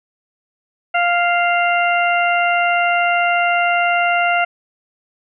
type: harmonic tone with a mistuned harmonic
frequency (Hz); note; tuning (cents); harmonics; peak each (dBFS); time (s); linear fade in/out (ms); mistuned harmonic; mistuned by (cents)
698.5; F5; 0; 1 / 2 / 3 / 4; -16 / -19 / -21 / -22; 0.94-4.45; 10; 4; -16
effects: none